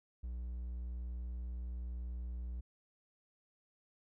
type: tone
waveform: triangle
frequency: 60.5 Hz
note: B1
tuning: 35 cents flat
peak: -37 dBFS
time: 0.23-2.61 s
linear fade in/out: 10 ms
effects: none